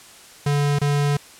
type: tone with dropouts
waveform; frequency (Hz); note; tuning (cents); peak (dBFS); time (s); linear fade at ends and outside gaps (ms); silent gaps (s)
square; 144.3; D3; -30; -18; 0.46-1.17; 5; 0.788-0.814
effects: white hiss -45 dBFS RMS until 1.39 s + low-pass 10000 Hz 12 dB/octave